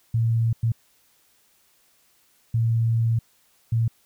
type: tone bursts at uneven times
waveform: sine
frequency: 114.6 Hz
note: A#2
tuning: 29 cents flat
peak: -18 dBFS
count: 4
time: 0.14-0.53 / 0.63-0.72 / 2.54-3.19 / 3.72-3.88 s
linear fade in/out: 5 ms
effects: white hiss -62 dBFS RMS until 4.05 s